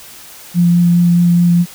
sine tone with vibrato, 173.6 Hz, F3, 10 cents flat, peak -7 dBFS, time 0.54-1.66 s, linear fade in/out 50 ms, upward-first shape sine, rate 4.8 Hz, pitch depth 10 cents each way, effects white hiss -36 dBFS RMS until 1.74 s

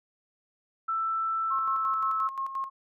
sine tone with pitch glide, 1327 to 1307.2 Hz, E6 to E6, +11 to -15 cents, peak -26 dBFS, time 0.88-2.28 s, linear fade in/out 10 ms, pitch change -26 cents, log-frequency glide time 1.42-2.11 s
sine tone with tremolo, 1077 Hz, C6, 50 cents sharp, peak -28 dBFS, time 1.5-2.7 s, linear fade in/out 20 ms, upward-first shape square, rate 5.7 Hz, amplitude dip 60%
effects none

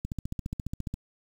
click train, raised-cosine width 5 ms, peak -20 dBFS, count 14, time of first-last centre 0.05-0.94 s, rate 14.6 Hz, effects 8-bit

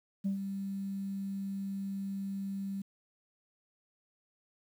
sine tone with ADSR envelope, 196 Hz, G3, in tune, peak -26 dBFS, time 0.24-2.82 s, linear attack 20 ms, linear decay 110 ms, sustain -8 dB, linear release 6 ms, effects tanh soft clip ceiling -26 dBFS + 10-bit

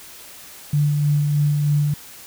sine tone with tremolo, 146.83 Hz, D3, in tune, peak -14 dBFS, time 0.73-1.94 s, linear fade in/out 5 ms, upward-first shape sine, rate 3.2 Hz, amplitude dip 30%, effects white hiss -41 dBFS RMS until 2.26 s

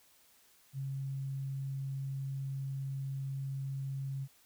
sine tone, 135.9 Hz, C#3, 34 cents flat, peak -35 dBFS, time 0.73-4.28 s, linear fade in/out 50 ms, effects white hiss -65 dBFS RMS until 4.45 s

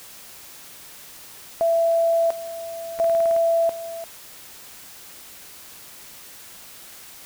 sine tone with tremolo, 667 Hz, E5, 20 cents sharp, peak -16 dBFS, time 1.61-4.04 s, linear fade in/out 0 ms, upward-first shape square, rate 0.72 Hz, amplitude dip 80%
click train, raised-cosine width 0.5 ms, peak -22 dBFS, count 8, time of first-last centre 2.99-3.364 s, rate 18.7 Hz
effects white hiss -43 dBFS RMS until 7.25 s

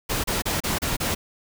pink noise bursts, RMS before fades -25 dBFS, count 6, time 0.09-1.15 s, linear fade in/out 10 ms, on 150 ms, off 32 ms, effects none

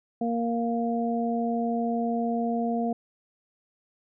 harmonic tone, 233.1 Hz, A#3, in tune, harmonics 1 / 2 / 3, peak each -26 / -32 / -30 dBFS, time 0.21-2.93 s, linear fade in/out 5 ms, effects none

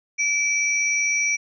sine tone pair together, 2315 / 5802 Hz, D7 / F#8, -25 / -35 cents, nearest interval octave + major third, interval 1590 cents, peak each -20 / -25 dBFS, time 0.18-1.37 s, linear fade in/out 20 ms, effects none

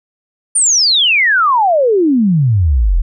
sine exponential sweep, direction down, 9397 to 36.71 Hz, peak -8 dBFS, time 0.55-3.02 s, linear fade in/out 10 ms, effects none

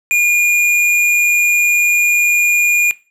square tone, 2427 Hz, D#7, 44 cents flat, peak -11 dBFS, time 0.11-2.91 s, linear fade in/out 0 ms, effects noise-tail reverb RT60 0.3 s tail -17 dB re dry + low-pass 12000 Hz 12 dB/octave

